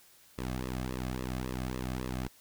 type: tone with flanger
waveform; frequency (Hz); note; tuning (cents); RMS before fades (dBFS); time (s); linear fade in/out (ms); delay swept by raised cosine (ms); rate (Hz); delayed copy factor
sawtooth; 63.4; B1; +46; -36; 0.38-2.28; 0; 1.3 to 2.17; 3.6; -1
effects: white hiss -60 dBFS RMS until 2.4 s

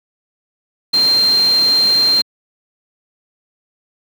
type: tone in noise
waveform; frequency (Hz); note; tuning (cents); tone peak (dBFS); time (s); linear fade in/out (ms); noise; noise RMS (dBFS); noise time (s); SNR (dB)
sine; 4171; C8; -6; -10; 0.93-2.22; 10; pink; -26; 0.93-2.22; +13
effects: high-pass 200 Hz 12 dB/octave

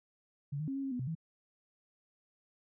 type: tone with pitch steps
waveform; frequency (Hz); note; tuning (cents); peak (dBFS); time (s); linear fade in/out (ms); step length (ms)
sine; 142.2 / 154 / 270.1 / 273.9 / 269.6 / 247.2 / 128.3 / 162.2; C#3 / D#3 / C#4 / C#4 / C#4 / B3 / C3 / E3; +45 / -17 / -45 / -21 / -48 / +2 / -34 / -28; -34; 0.52-1.152; 10; 79
effects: none

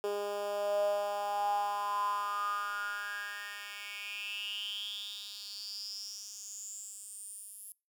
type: tone with high-pass filter sweep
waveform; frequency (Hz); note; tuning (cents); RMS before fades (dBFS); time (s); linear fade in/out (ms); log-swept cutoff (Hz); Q
10% pulse; 204.1; G#3; -30; -37; 0.04-7.72; 0; 440 to 11000; 9
effects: noise-tail reverb RT60 0.3 s tail -25 dB re dry

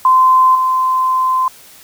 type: tone with level steps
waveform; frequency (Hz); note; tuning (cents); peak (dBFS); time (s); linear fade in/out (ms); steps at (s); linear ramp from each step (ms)
sine; 1033; C6; -22; -6 / -11; 0.05-1.48; 2; 0.55; 2
effects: white hiss -41 dBFS RMS until 1.83 s

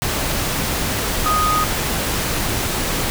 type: tone in noise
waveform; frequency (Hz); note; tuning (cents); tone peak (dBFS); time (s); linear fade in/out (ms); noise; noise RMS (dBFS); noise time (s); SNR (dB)
sine; 1244.5; D#6; 0; -16; 1.26-1.64; 0; pink; -21; 0.02-3.1; +2
effects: none

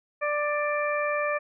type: harmonic tone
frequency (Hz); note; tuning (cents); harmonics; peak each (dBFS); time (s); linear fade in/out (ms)
590; D5; +8; 1 / 2 / 3 / 4; -27 / -30 / -32 / -33; 0.21-1.39; 20
effects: none

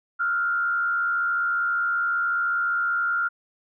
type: tone with frequency modulation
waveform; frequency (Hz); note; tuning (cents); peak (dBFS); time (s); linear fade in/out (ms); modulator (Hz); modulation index
sine; 1396.9; F6; 0; -21; 0.19-3.29; 20; 74.7; 0.63
effects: none

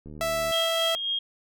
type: click train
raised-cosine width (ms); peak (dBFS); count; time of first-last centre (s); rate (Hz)
3; -30; 35; 0.06-0.509; 75.7
type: tone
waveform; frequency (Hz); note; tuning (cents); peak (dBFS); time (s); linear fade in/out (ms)
sawtooth; 659.3; E5; 0; -21; 0.21-0.95; 0
type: tone with tremolo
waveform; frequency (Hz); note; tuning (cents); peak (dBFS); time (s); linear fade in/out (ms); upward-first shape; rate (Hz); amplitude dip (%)
sine; 3246; G#7; -40; -24; 0.52-1.19; 5; sine; 3.7; 45
effects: none

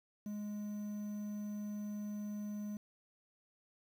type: tone with quantisation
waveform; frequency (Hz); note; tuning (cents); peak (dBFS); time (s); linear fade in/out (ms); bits
triangle; 208.1; G#3; +4; -37; 0.26-2.77; 2; 10
effects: none

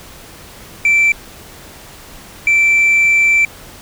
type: tone pair in turn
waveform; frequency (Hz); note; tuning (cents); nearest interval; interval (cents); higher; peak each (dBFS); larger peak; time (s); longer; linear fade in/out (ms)
sine; 2336 / 2336; D7 / D7; -10 / -10; unison; 0; neither; -6; neither; 0.85-1.12 / 2.47-3.45; second; 2
effects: tanh soft clip ceiling -7 dBFS + pink hiss -37 dBFS RMS until 3.81 s

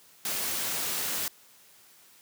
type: noise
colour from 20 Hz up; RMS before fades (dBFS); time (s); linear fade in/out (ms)
white; -31; 0.25-1.28; 2
effects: white hiss -57 dBFS RMS until 2.21 s + high-pass 100 Hz 12 dB/octave

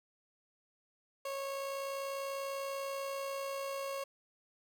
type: tone with amplitude modulation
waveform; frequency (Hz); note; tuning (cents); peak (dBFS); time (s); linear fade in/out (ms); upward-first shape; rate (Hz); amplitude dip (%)
30% pulse; 549; C#5; -17; -33; 1.25-4.04; 5; sine; 60.2; 30
effects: none

